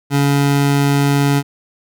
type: tone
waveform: 25% pulse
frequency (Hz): 141.3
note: C#3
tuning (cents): +34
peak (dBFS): -8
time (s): 0.1-1.43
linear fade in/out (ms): 50
effects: none